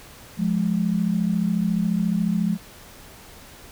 sine tone pair together, 176.5 / 210.7 Hz, F3 / G#3, +19 / +25 cents, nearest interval minor third, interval 306 cents, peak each -22 dBFS, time 0.37-2.58 s, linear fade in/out 50 ms, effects pink hiss -45 dBFS RMS until 3.71 s

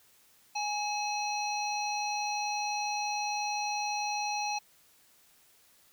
harmonic tone with a mistuned harmonic, 830.6 Hz, G#5, in tune, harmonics 1 / 3 / 5 / 7, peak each -32 / -37 / -39 / -40 dBFS, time 0.55-4.59 s, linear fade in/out 10 ms, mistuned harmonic 3, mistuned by +52 cents, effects white hiss -63 dBFS RMS until 5.92 s

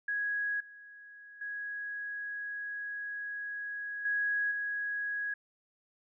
sine tone with level steps, 1661.2 Hz, G#6, in tune, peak -30 / -49 / -36 / -28 / -32 dBFS, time 0.08-5.34 s, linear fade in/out 5 ms, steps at 0.6 / 1.41 / 4.05 / 4.51 s, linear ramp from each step 5 ms, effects none

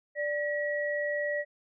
sine tone pair together, 587.3 / 1917 Hz, D5 / A#6, 0 / +48 cents, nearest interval octave + minor sixth, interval 2048 cents, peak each -30 / -32 dBFS, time 0.15-1.45 s, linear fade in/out 50 ms, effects none

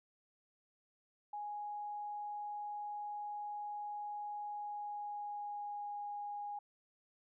sine tone with pitch glide, 830 to 822.8 Hz, G#5 to G#5, -1 to -16 cents, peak -40 dBFS, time 1.33-6.59 s, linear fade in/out 5 ms, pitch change -15 cents, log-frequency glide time 4.46-5.99 s, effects none

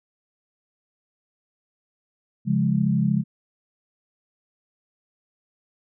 sine chord, Db major, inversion none, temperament equal, 138.59 / 174.61 / 207.7 Hz, Db3 / F3 / Ab3, 0 / 0 / 0 cents, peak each -23 / -23 / -22 dBFS, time 2.45-3.24 s, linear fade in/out 50 ms, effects none

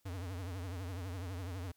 square tone with vibrato, 91.2 Hz, F#2, 24 cents flat, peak -40 dBFS, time 0.05-1.72 s, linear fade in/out 10 ms, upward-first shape triangle, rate 12 Hz, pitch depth 160 cents each way, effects white hiss -75 dBFS RMS until 1.76 s

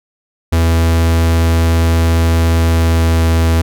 45% pulse tone with pitch glide, 82.7 to 82.13 Hz, E2 to E2, +6 to -6 cents, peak -9 dBFS, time 0.52-3.62 s, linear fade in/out 10 ms, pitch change -12 cents, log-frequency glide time 2.55-3.28 s, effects none

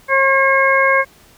harmonic tone, 540 Hz, C#5, 45 cents flat, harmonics 1 / 2 / 3 / 4, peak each -16 / -16 / -16 / -16 dBFS, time 0.08-1.05 s, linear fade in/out 50 ms, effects pink hiss -48 dBFS RMS until 1.37 s

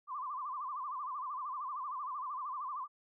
sine tone with vibrato, 1098 Hz, C#6, 17 cents flat, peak -37 dBFS, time 0.07-2.88 s, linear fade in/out 50 ms, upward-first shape sine, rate 13 Hz, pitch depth 160 cents each way, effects none

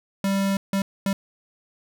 square tone bursts at uneven times, 196 Hz, G3, in tune, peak -21 dBFS, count 3, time 0.24-0.57 / 0.73-0.82 / 1.06-1.13 s, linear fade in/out 2 ms, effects none

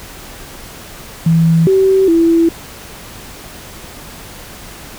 sine tone with pitch steps, 164.4 / 383.3 / 332.2 Hz, E3 / G4 / E4, -4 / -39 / +13 cents, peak -7 dBFS, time 1.26-2.49 s, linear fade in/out 5 ms, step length 410 ms, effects pink hiss -33 dBFS RMS until 4.98 s

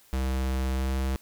square tone with pitch glide, 65.41 to 66.09 Hz, C2 to C2, 0 to +18 cents, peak -26 dBFS, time 0.13-1.16 s, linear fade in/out 0 ms, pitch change +18 cents, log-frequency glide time 0.73-0.95 s, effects white hiss -58 dBFS RMS until 1.21 s

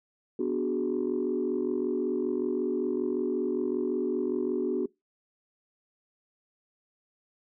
sine chord, G# half-diminished seventh, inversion first, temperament equal, 246.9 / 293.7 / 370 / 415.3 Hz, B3 / D4 / F#4 / G#4, 0 / 0 / 0 / 0 cents, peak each -32 / -32 / -28 / -33 dBFS, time 0.39-4.86 s, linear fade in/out 5 ms, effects noise-tail reverb RT60 0.2 s tail -24 dB re dry + tanh soft clip ceiling -19 dBFS

